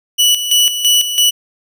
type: tone with tremolo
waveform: sawtooth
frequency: 2953 Hz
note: F#7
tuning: 4 cents flat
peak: -5 dBFS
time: 0.18-1.31 s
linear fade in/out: 20 ms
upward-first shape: square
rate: 3 Hz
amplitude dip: 65%
effects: none